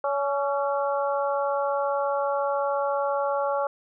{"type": "harmonic tone with a mistuned harmonic", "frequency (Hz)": 281.6, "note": "C#4", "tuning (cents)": 27, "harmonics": [2, 3, 4, 5], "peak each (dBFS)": [-25, -29, -31, -33], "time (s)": [0.04, 3.67], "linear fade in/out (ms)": 2, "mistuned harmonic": 5, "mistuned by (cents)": -51, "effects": []}